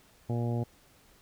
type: harmonic tone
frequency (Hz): 118.6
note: A#2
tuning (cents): +30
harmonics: 1 / 2 / 3 / 4 / 5 / 6 / 7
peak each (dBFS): -29 / -35 / -39 / -41 / -43 / -45 / -46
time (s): 0.29-0.64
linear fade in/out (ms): 10
effects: pink hiss -61 dBFS RMS until 1.21 s